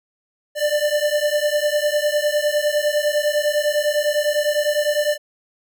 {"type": "beating tone pair", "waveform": "square", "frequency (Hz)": [589, 598.9], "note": ["D5", "D5"], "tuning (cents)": [5, 34], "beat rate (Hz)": 9.9, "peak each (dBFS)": -21, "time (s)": [0.55, 5.18], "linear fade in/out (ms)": 50, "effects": []}